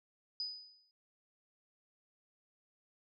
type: tone with exponential decay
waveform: sine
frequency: 4978 Hz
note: D#8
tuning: in tune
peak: -34 dBFS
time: 0.4-0.91 s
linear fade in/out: 1 ms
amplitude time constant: 110 ms
effects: none